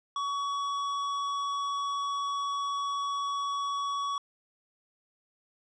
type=tone with hard clipping; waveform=triangle; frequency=1127 Hz; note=C#6; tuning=28 cents sharp; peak=-31 dBFS; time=0.16-4.18 s; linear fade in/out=2 ms; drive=16 dB; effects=low-pass 6000 Hz 12 dB/octave